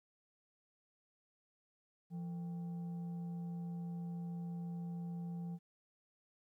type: tone with frequency modulation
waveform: sine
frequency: 171.3 Hz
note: F3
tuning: 33 cents flat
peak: -39 dBFS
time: 2.1-5.59 s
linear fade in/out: 50 ms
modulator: 619 Hz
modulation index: 0.2
effects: tanh soft clip ceiling -35 dBFS + 13-bit